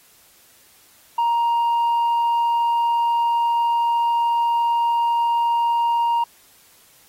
sine tone with tanh clipping, 937 Hz, A#5, 9 cents sharp, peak -17 dBFS, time 1.18-6.24 s, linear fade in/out 5 ms, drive 2 dB, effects white hiss -53 dBFS RMS until 7.08 s + AAC 48 kbps

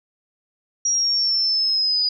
sine linear sweep, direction down, 5700 to 4920 Hz, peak -17 dBFS, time 0.85-2.09 s, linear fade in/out 5 ms, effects none

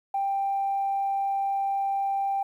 sine tone, 788 Hz, G5, 9 cents sharp, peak -23 dBFS, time 0.14-2.43 s, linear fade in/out 5 ms, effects tanh soft clip ceiling -19 dBFS + 10-bit

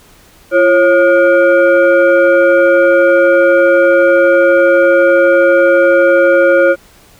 sine tone with frequency modulation, 545 Hz, C#5, 29 cents flat, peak -5 dBFS, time 0.51-6.76 s, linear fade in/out 50 ms, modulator 888 Hz, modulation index 0.89, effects pink hiss -44 dBFS RMS until 7.19 s

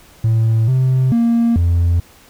triangle tone with pitch steps, 112.2 / 130 / 233 / 85.7 Hz, A2 / C3 / A#3 / F2, +34 / -11 / -1 / -32 cents, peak -8 dBFS, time 0.24-2 s, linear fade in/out 5 ms, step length 440 ms, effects tanh soft clip ceiling -6 dBFS + pink hiss -46 dBFS RMS until 2.29 s

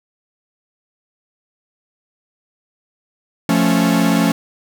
45% pulse chord, F augmented, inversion none, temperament equal, 174.61 / 220 / 277.2 Hz, F3 / A3 / C#4, 0 / 0 / 0 cents, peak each -17 dBFS, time 3.49-4.32 s, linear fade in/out 2 ms, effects none

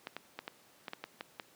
clicks, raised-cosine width 0.3 ms, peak -23 dBFS, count 9, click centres 0.071 / 0.166 / 0.39 / 0.479 / 0.882 / 0.934 / 1.04 / 1.209 / 1.398 s, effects pink hiss -62 dBFS RMS until 1.55 s + high-pass 200 Hz 12 dB/octave

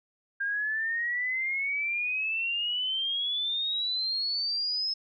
sine exponential sweep, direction up, 1600 to 5210 Hz, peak -27 dBFS, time 0.4-4.94 s, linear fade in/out 10 ms, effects none

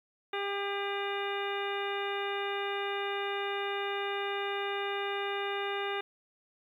harmonic tone with a mistuned harmonic, 400 Hz, G4, 35 cents sharp, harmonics 1 / 2 / 3 / 4 / 5 / 6 / 7 / 9, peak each -35 / -38 / -40 / -41 / -42 / -43 / -43 / -45 dBFS, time 0.33-6.01 s, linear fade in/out 5 ms, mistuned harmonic 7, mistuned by +43 cents, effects 11-bit

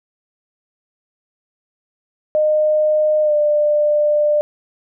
sine tone with pitch glide, 612 to 596 Hz, D#5 to D5, -29 to +25 cents, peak -12 dBFS, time 2.35-4.41 s, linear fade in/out 0 ms, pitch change -46 cents, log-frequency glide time 3.22-3.34 s, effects none

